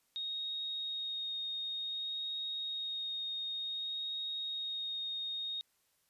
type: tone with vibrato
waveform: sine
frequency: 3729 Hz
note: A#7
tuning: in tune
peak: -36 dBFS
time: 0.16-5.61 s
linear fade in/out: 0 ms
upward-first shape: sine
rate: 0.55 Hz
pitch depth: 9 cents each way
effects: white hiss -75 dBFS RMS until 6.09 s + resampled to 32000 Hz